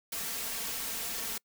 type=noise with comb filter; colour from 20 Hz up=white; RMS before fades=-36 dBFS; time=0.12-1.38 s; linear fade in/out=5 ms; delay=4.4 ms; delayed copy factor=+0.65; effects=noise-tail reverb RT60 0.1 s tail -26 dB re dry